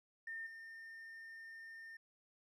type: tone with level steps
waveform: triangle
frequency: 1813 Hz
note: A#6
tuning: 49 cents flat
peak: -39 / -48 dBFS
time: 0.27-1.97 s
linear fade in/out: 5 ms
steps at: 0.46 s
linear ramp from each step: 10 ms
effects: tanh soft clip ceiling -41 dBFS